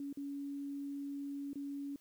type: tone with dropouts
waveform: sine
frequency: 281.5 Hz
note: C#4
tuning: 27 cents sharp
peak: -39 dBFS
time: 0-1.96 s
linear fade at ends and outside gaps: 2 ms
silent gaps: 0.128-0.172 / 1.532-1.556 s
effects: white hiss -69 dBFS RMS until 2 s